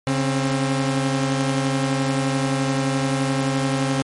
sawtooth tone pair together, 138.59 / 265.6 Hz, C#3 / C4, 0 / +26 cents, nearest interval major seventh, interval 1126 cents, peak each -18 / -18 dBFS, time 0.07-4.02 s, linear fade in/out 0 ms, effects MP3 48 kbps

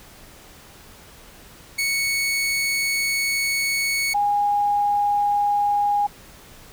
sawtooth / sine tone pair in turn, 2217 / 819.5 Hz, C#7 / G#5, 0 / -23 cents, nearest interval octave + perfect fourth, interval 1723 cents, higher first, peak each -17 dBFS, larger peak neither, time 1.78-4.14 / 4.14-6.07 s, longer first, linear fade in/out 10 ms, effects pink hiss -46 dBFS RMS until 6.72 s

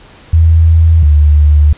sine tone pair in turn, 81.5 / 74.43 Hz, E2 / D2, -19 / +24 cents, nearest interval major second, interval 157 cents, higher first, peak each -3 dBFS, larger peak neither, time 0.33-1.03 / 1.03-1.73 s, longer neither, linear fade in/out 5 ms, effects pink hiss -39 dBFS RMS until 1.77 s + resampled to 8000 Hz

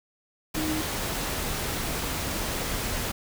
sine tone in noise, 310.9 Hz, D#4, 1 cent flat, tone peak -28 dBFS, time 0.56-0.82 s, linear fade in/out 10 ms, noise pink, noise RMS -30 dBFS, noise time 0.54-3.12 s, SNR -1 dB, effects none

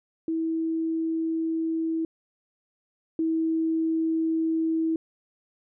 sine tone pair in turn, 324.7 / 323.4 Hz, E4 / E4, -26 / -33 cents, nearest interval unison, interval 7 cents, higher first, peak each -24 / -22 dBFS, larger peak second, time 0.28-2.05 / 3.19-4.96 s, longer neither, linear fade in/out 2 ms, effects none

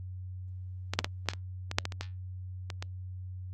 clicks, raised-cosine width 0.2 ms, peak -13 / -6 / -11 / -8 / -21 / -17 / -6 / -15 / -23 / -17 / -20 / -19 dBFS, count 12, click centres 0.936 / 0.99 / 1.045 / 1.287 / 1.335 / 1.714 / 1.785 / 1.854 / 1.922 / 2.01 / 2.702 / 2.825 s, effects added 92 Hz sine -38 dBFS peak until 3.53 s + Opus 48 kbps

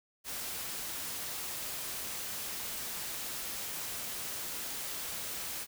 white noise, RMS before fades -39 dBFS, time 0.24-5.67 s, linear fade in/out 50 ms, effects none

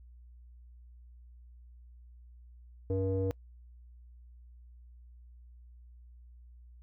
square tone with low-pass filter, 95.4 Hz, G2, 47 cents flat, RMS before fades -31 dBFS, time 2.9-3.31 s, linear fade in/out 0 ms, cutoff 440 Hz, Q 8.7, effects noise-tail reverb RT60 0.1 s tail -25 dB re dry + added 60 Hz sine -51 dBFS peak until 6.82 s

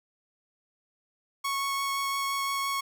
sawtooth tone with vibrato, 1104 Hz, C#6, 7 cents flat, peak -24 dBFS, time 1.44-2.81 s, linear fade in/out 10 ms, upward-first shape triangle, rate 5.8 Hz, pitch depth 9 cents each way, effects none

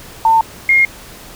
sine tone pair in turn, 898 / 2136 Hz, A5 / C7, +35 / +35 cents, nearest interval octave + minor third, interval 1500 cents, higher second, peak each -7 dBFS, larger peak neither, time 0.25-0.41 / 0.69-0.85 s, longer neither, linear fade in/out 2 ms, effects pink hiss -36 dBFS RMS until 1.35 s

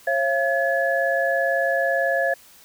sine tone cluster, 543 / 681 / 1703 Hz, C#5 / F5 / G#6, -36 / -44 / +43 cents, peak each -23 dBFS, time 0.07-2.34 s, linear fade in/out 5 ms, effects white hiss -50 dBFS RMS until 2.64 s

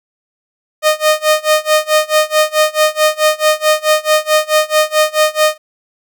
sawtooth tone with tremolo, 616 Hz, D#5, 17 cents flat, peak -3 dBFS, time 0.82-5.58 s, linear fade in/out 50 ms, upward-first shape sine, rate 4.6 Hz, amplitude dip 95%, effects none

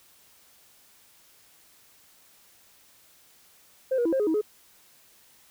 sine tone with pitch steps, 523 / 478.8 / 330.5 / 532 / 417.2 / 319.1 / 422.2 Hz, C5 / A#4 / E4 / C5 / G#4 / D#4 / G#4, -1 / +46 / +5 / +29 / +8 / +44 / +29 cents, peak -20 dBFS, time 3.91-4.414 s, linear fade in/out 10 ms, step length 72 ms, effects tanh soft clip ceiling -19 dBFS + white hiss -58 dBFS RMS until 5.5 s

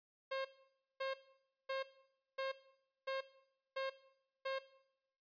sawtooth tone bursts, 535 Hz, C5, 38 cents sharp, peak -34 dBFS, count 7, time 0.31-4.59 s, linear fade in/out 10 ms, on 140 ms, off 550 ms, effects noise-tail reverb RT60 0.8 s tail -17 dB re dry + resampled to 11025 Hz

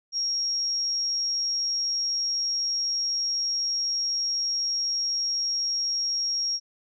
sine tone, 5588 Hz, F8, in tune, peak -24 dBFS, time 0.12-6.6 s, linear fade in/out 50 ms, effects none

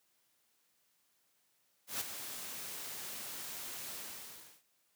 white noise with ADSR envelope, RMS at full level -35 dBFS, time 1.87-4.63 s, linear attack 140 ms, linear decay 7 ms, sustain -9 dB, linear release 690 ms, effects white hiss -75 dBFS RMS until 4.95 s + high-pass 100 Hz 12 dB/octave

